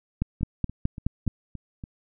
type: two click trains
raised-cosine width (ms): 5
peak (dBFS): -11 / -24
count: 6 / 6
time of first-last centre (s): 0.22-1.277 / 0.41-1.839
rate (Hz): 4.73 / 3.5
effects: none